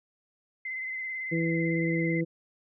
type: tone with vibrato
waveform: sine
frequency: 2058 Hz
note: C7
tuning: 29 cents flat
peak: -32 dBFS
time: 0.65-2.21 s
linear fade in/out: 5 ms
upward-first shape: sine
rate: 18 Hz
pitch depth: 32 cents each way
type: harmonic tone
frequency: 165.6 Hz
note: E3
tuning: 8 cents sharp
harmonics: 1 / 2 / 3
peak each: -28 / -29 / -34 dBFS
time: 1.31-2.25 s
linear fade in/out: 20 ms
effects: none